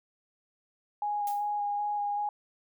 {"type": "tone with vibrato", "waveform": "sine", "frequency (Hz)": 824, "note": "G#5", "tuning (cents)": -14, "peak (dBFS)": -28, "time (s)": [1.02, 2.29], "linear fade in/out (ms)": 2, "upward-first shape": "square", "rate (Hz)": 2.6, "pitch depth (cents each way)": 11}
{"type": "noise with exponential decay", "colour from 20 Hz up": "blue", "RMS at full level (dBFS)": -40, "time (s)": [1.27, 1.51], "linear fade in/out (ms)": 1, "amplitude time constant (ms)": 51}
{"effects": []}